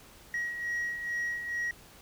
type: beating tone pair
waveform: sine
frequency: 1900 / 1902.3 Hz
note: A#6 / A#6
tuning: +33 / +35 cents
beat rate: 2.3 Hz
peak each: -37 / -30 dBFS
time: 0.34-1.71 s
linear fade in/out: 2 ms
effects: tanh soft clip ceiling -28 dBFS + pink hiss -54 dBFS RMS until 2.01 s